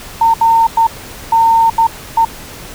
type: tone bursts at uneven times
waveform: sine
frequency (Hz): 910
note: A#5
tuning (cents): -42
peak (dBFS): -6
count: 6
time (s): 0.21-0.34 / 0.41-0.67 / 0.77-0.87 / 1.32-1.7 / 1.78-1.87 / 2.17-2.25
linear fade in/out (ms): 5
effects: pink hiss -31 dBFS RMS until 2.74 s